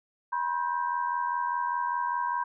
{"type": "tone cluster", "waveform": "sine", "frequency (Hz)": [970, 1055, 1570], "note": ["B5", "C6", "G6"], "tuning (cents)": [-31, 14, 2], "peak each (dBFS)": [-28, -33, -36], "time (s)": [0.32, 2.44], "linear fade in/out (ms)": 10, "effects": []}